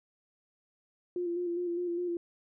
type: tone with vibrato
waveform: sine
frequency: 349.2 Hz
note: F4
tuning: in tune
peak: -30 dBFS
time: 1.16-2.17 s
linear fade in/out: 2 ms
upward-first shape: square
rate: 4.9 Hz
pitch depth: 28 cents each way
effects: none